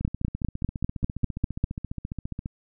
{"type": "two click trains", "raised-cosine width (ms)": 5, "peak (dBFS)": [-10, -19], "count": [9, 37], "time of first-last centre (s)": [[0.05, 1.64], [0.01, 2.459]], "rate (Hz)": [5.03, 14.7], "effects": []}